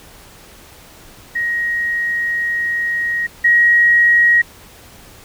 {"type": "tone pair in turn", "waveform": "sine", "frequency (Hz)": [1885, 1894.3], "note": ["A#6", "A#6"], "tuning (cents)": [19, 27], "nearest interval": "unison", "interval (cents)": 8, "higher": "second", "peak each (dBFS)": [-16, -8], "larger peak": "second", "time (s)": [[1.35, 3.27], [3.44, 4.42]], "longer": "first", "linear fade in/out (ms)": 10, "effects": ["pink hiss -42 dBFS RMS until 5.24 s"]}